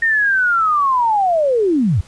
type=linear sweep; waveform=sine; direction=down; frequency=1852 to 73.42 Hz; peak=-12 dBFS; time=0.02-2.01 s; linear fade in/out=5 ms; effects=pink hiss -46 dBFS RMS until 2.07 s + resampled to 22050 Hz